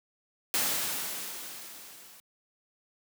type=noise with level ramp; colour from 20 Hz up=white; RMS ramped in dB=-27 to -53 dBFS; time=0.54-2.2 s; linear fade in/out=0 ms; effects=high-pass 150 Hz 12 dB/octave